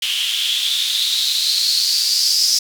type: noise with band-pass filter sweep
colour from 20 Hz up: blue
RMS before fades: -18 dBFS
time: 0.02-2.59 s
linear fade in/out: 5 ms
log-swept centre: 3000 to 5200 Hz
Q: 7.5
effects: none